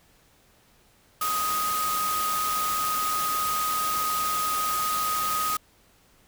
sine tone in noise, 1250 Hz, D#6, 8 cents sharp, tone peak -25 dBFS, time 1.21-5.57 s, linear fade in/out 5 ms, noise white, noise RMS -31 dBFS, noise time 1.21-5.57 s, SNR +3 dB, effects pink hiss -60 dBFS RMS until 6.27 s

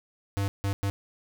square tone bursts at uneven times, 99.3 Hz, G2, 23 cents sharp, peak -26 dBFS, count 3, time 0.37-0.48 / 0.64-0.73 / 0.83-0.9 s, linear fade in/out 0 ms, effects none

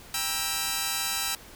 5% pulse chord, E diminished, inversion first, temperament just, 791.1 / 949.3 / 1318.5 Hz, G5 / Bb5 / E6, +16 / +31 / 0 cents, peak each -21 / -22 / -19 dBFS, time 0.14-1.35 s, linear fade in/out 2 ms, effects pink hiss -48 dBFS RMS until 1.55 s

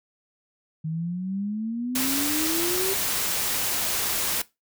sine exponential sweep, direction up, 155.4 to 392 Hz, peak -26 dBFS, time 0.84-2.94 s, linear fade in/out 10 ms
white noise, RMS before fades -26 dBFS, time 1.95-4.42 s, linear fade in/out 5 ms
effects noise-tail reverb RT60 0.2 s tail -19 dB re dry

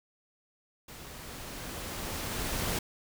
pink noise with level ramp, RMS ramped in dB -47 to -31 dBFS, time 0.88-2.79 s, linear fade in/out 5 ms, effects none

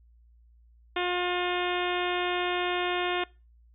harmonic tone, 356.9 Hz, F4, 38 cents sharp, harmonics 1 / 2 / 3 / 4 / 5 / 6 / 7 / 8 / 9 / 10, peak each -30 / -33 / -35 / -36 / -37 / -38 / -38 / -39 / -40 / -40 dBFS, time 0.96-3.24 s, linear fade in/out 5 ms, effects noise-tail reverb RT60 0.3 s tail -24 dB re dry + added 58 Hz sine -55 dBFS peak until 3.74 s

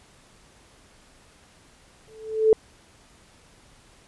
sine tone with exponential growth, 438.3 Hz, A4, 7 cents flat, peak -10 dBFS, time 2.08-2.53 s, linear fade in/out 1 ms, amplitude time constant 96 ms, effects pink hiss -55 dBFS RMS until 4.07 s + resampled to 24000 Hz

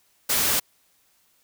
white noise, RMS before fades -22 dBFS, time 0.29-0.6 s, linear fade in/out 10 ms, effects white hiss -64 dBFS RMS until 1.43 s

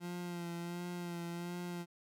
30% pulse tone with vibrato, 173.6 Hz, F3, 10 cents flat, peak -37 dBFS, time 0-1.86 s, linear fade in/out 50 ms, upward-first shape sine, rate 1.4 Hz, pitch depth 29 cents each way, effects none

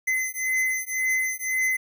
square beating tone pair, 2043 / 2044.9 Hz, C7 / C7, -42 / -40 cents, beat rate 1.9 Hz, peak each -27 dBFS, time 0.07-1.77 s, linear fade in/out 10 ms, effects none

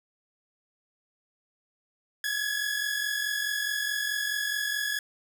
sawtooth tone pair together, 1661.2 / 1705.9 Hz, G#6 / G#6, 0 / +46 cents, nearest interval unison, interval 46 cents, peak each -27 dBFS, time 2.24-4.99 s, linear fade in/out 2 ms, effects none

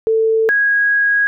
sine tone pair in turn, 444.8 / 1649.5 Hz, A4 / G#6, +19 / -12 cents, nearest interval octave + major seventh, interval 2269 cents, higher second, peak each -11 dBFS, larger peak neither, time 0.07-0.49 / 0.49-1.27 s, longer second, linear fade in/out 0 ms, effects none

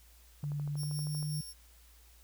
sine tone with pitch glide, 145.7 to 150.32 Hz, D3 to D3, -13 to +41 cents, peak -33 dBFS, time 0.43-1.41 s, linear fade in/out 5 ms, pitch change +54 cents, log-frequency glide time 0.71-1.12 s
click train, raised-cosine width 1 ms, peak -37 dBFS, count 11, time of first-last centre 0.44-1.227 s, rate 12.7 Hz
10% pulse tone with tremolo, 5500 Hz, F8, 27 cents flat, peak -34 dBFS, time 0.76-1.54 s, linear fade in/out 50 ms, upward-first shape sine, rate 5.4 Hz, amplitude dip 45%
effects added 58 Hz sine -58 dBFS peak until 2.23 s + white hiss -63 dBFS RMS until 2.23 s

